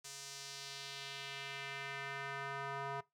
square tone with band-pass filter sweep, 138.59 Hz, C#3, in tune, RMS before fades -45 dBFS, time 0.04-3.01 s, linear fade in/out 10 ms, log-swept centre 7000 to 1000 Hz, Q 1.5, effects noise-tail reverb RT60 0.2 s tail -21 dB re dry

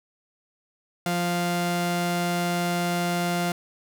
sawtooth tone pair together, 174.6 / 349.2 Hz, F3 / F4, 0 / 0 cents, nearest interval octave, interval 1200 cents, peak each -21 dBFS, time 1.06-3.52 s, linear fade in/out 2 ms, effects none

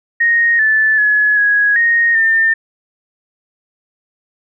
sine tone with pitch steps, 1864 / 1749 / 1697 / 1664 / 1862 / 1803 Hz, A#6 / A6 / G#6 / G#6 / A#6 / A6, -1 / -11 / +37 / +3 / -2 / +42 cents, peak -9 dBFS, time 0.2-2.54 s, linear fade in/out 10 ms, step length 390 ms, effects none

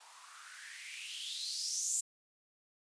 violet noise with band-pass filter sweep, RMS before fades -41 dBFS, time 0-2.01 s, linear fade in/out 10 ms, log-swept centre 840 to 7600 Hz, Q 5.8, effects resampled to 22050 Hz

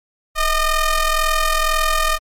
sawtooth ring-modulated tone, 616 Hz, D#5, 17 cents flat, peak -8 dBFS, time 0.35-2.19 s, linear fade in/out 50 ms, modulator 595 Hz, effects MP3 64 kbps

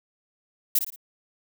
violet noise with echo, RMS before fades -20 dBFS, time 0.75-0.79 s, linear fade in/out 5 ms, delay 57 ms, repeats 3, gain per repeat -8 dB, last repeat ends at 0.961 s, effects none

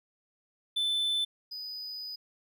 triangle tone pair in turn, 3520 / 4978 Hz, A7 / D#8, 0 / 0 cents, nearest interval tritone, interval 600 cents, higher second, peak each -25 / -36 dBFS, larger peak first, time 0.76-1.25 / 1.51-2.16 s, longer second, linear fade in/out 10 ms, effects none

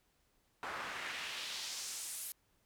pink noise with band-pass filter sweep, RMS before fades -43 dBFS, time 0.63-2.32 s, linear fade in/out 0 ms, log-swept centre 1100 to 12000 Hz, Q 1.4, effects pink hiss -75 dBFS RMS until 2.65 s

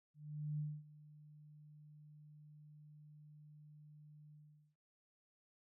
sine tone with ADSR envelope, 150 Hz, D3, 37 cents sharp, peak -37 dBFS, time 0.14-4.76 s, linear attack 450 ms, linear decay 240 ms, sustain -20 dB, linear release 420 ms, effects none

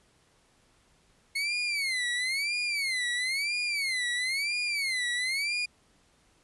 30% pulse tone with vibrato, 2171 Hz, C#7, 37 cents flat, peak -25 dBFS, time 1.35-5.66 s, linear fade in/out 10 ms, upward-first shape sine, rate 1 Hz, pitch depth 200 cents each way, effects pink hiss -65 dBFS RMS until 6.43 s + resampled to 24000 Hz

